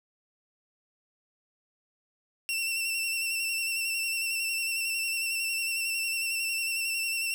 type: tone with vibrato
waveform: sawtooth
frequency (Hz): 2700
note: E7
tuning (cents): +41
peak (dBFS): -25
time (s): 2.49-7.34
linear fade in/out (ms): 0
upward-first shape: square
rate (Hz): 11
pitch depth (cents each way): 26
effects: none